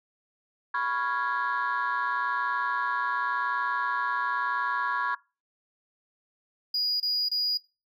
sine chord, C# dominant seventh, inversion third, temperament equal, 987.8 / 1108.7 / 1396.9 / 1661.2 Hz, B5 / C#6 / E#6 / G#6, 0 / 0 / 0 / 0 cents, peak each -30 / -29 / -33 / -29 dBFS, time 0.74-5.15 s, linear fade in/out 5 ms
triangle tone bursts, 4893 Hz, D#8, 30 cents flat, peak -23 dBFS, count 3, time 6.74-7.574 s, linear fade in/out 5 ms, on 260 ms, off 27 ms
effects noise-tail reverb RT60 0.3 s tail -22 dB re dry + tanh soft clip ceiling -20 dBFS

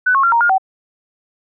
sine tone with pitch steps, 1498 / 1091 / 1378 / 933 / 1418 / 763 Hz, F#6 / C#6 / F6 / A#5 / F6 / G5, +21 / -28 / -24 / +1 / +26 / -47 cents, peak -10 dBFS, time 0.06-0.582 s, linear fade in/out 10 ms, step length 87 ms, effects none

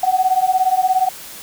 sine beating tone pair, 740 / 757 Hz, F#5 / F#5, 0 / +39 cents, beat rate 17 Hz, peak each -16 dBFS, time 0.03-1.09 s, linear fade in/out 5 ms, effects white hiss -35 dBFS RMS until 1.42 s

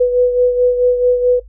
sine beating tone pair, 493.9 / 498.5 Hz, B4 / B4, 0 / +16 cents, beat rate 4.6 Hz, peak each -10 / -18 dBFS, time 0-1.4 s, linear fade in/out 10 ms, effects noise-tail reverb RT60 0.1 s tail -17 dB re dry + added 50 Hz sine -36 dBFS peak until 1.48 s

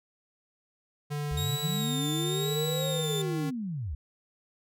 square tone with pitch glide, 146.83 to 155.02 Hz, D3 to D#3, 0 to -6 cents, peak -31 dBFS, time 1.1-3.51 s, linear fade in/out 20 ms, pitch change +94 cents, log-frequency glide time 1.54-2.99 s
sine linear two-way sweep, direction up then down, 58.27 to 543 to 60.6 Hz, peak -31 dBFS, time 1.31-3.95 s, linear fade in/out 5 ms, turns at 2.88 s
sawtooth tone with vibrato, 3729 Hz, A#7, in tune, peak -30 dBFS, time 1.37-3.22 s, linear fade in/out 5 ms, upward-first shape sine, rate 0.99 Hz, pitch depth 82 cents each way
effects none

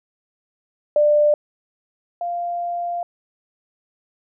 sine tone pair in turn, 594 / 696.1 Hz, D5 / F5, +20 / -6 cents, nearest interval minor third, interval 274 cents, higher second, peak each -12 / -22 dBFS, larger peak first, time 0.96-1.34 / 2.21-3.03 s, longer second, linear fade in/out 2 ms, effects none

